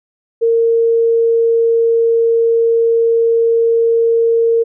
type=tone; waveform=sine; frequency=459.9 Hz; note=A#4; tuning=23 cents flat; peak=-9 dBFS; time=0.41-4.64 s; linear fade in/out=20 ms; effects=none